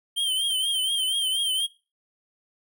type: tone with vibrato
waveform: square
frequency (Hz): 3136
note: G7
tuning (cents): 0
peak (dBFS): -23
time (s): 0.16-1.67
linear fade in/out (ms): 20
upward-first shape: triangle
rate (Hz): 4.2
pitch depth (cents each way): 81
effects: noise-tail reverb RT60 0.3 s tail -20 dB re dry